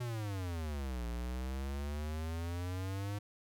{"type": "exponential two-way sweep", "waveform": "square", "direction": "down then up", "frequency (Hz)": [125.2, 57.9, 103.7], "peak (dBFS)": -37, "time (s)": [0, 3.19], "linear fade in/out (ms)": 10, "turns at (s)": 1.06, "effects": []}